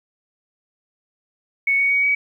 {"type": "tone with pitch steps", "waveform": "sine", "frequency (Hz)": [2217, 2234, 2251, 2268], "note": ["C#7", "C#7", "C#7", "C#7"], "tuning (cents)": [0, 13, 26, 39], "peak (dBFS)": -15, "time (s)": [1.67, 2.15], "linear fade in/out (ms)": 5, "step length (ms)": 120, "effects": ["9-bit"]}